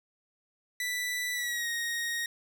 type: tone with pitch glide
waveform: sawtooth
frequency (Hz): 1975.5 to 1871.1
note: B6 to A#6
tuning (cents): 0 to +6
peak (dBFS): -27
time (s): 0.8-2.26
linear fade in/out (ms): 2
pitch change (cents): -94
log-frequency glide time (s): 1.33-1.68
effects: none